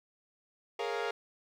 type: chord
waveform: sawtooth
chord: Bb minor seventh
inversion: third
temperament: equal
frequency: 415.3 / 466.2 / 554.4 / 698.5 Hz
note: Ab4 / Bb4 / Db5 / F5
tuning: 0 / 0 / 0 / 0 cents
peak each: -33 / -32 / -38 / -36 dBFS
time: 0.79-1.11 s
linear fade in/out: 5 ms
effects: low-pass 4000 Hz 12 dB/octave + 11-bit